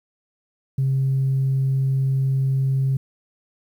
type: tone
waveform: sine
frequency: 134.2 Hz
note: C3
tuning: 44 cents sharp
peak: -16 dBFS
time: 0.78-2.97 s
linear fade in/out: 5 ms
effects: tanh soft clip ceiling -14 dBFS + 9-bit